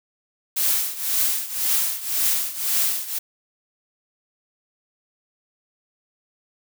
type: noise with tremolo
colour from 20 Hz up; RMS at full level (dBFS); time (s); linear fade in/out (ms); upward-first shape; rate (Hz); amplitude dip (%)
blue; -19; 0.56-3.19; 10; triangle; 1.9; 85
effects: none